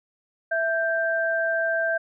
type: tone pair together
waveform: sine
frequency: 659.3 / 1573.5 Hz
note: E5 / G6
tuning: 0 / +6 cents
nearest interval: octave + minor third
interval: 1506 cents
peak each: -24 dBFS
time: 0.51-1.98 s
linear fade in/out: 10 ms
effects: none